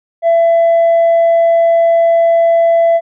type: tone with tanh clipping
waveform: triangle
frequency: 670 Hz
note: E5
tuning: 28 cents sharp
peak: -7 dBFS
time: 0.22-3.01 s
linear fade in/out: 50 ms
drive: 6 dB
effects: none